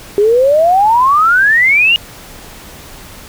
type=exponential sweep; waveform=sine; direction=up; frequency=398.4 to 2892 Hz; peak=-6 dBFS; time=0.18-1.96 s; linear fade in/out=0 ms; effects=pink hiss -34 dBFS RMS until 3.28 s